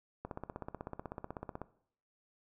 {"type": "click train", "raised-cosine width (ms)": 1, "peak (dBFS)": -26, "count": 23, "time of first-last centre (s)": [0.25, 1.616], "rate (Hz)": 16.1, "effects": ["noise-tail reverb RT60 0.6 s tail -17 dB re dry"]}